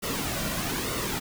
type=noise with flanger; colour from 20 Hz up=pink; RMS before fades=-30 dBFS; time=0.02-1.2 s; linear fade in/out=20 ms; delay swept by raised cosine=1.2 to 2.4 ms; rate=1.1 Hz; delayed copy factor=-0.55; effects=none